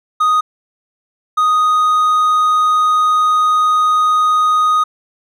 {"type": "tone pair in turn", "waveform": "triangle", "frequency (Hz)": [1244.5, 1244.5], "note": ["D#6", "D#6"], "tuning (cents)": [0, 0], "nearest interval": "unison", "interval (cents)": 0, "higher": "neither", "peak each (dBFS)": -8, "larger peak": "neither", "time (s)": [[0.2, 0.41], [1.37, 4.84]], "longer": "second", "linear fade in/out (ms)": 10, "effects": []}